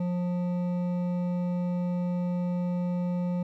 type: tone with hard clipping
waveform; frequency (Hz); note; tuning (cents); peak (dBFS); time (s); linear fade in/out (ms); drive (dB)
triangle; 177.6; F3; +29; -28; 0-3.43; 5; 13
effects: none